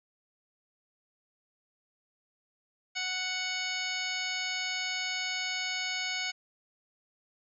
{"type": "harmonic tone", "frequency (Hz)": 740, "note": "F#5", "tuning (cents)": 0, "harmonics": [1, 2, 3, 4, 5, 6, 7, 9], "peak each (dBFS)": [-44, -40, -35, -39, -42, -39, -42, -42], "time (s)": [2.95, 6.32], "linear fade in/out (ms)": 20, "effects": []}